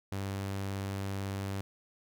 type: tone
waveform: sawtooth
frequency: 98 Hz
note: G2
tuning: in tune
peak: -30 dBFS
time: 0.12-1.61 s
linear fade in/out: 0 ms
effects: none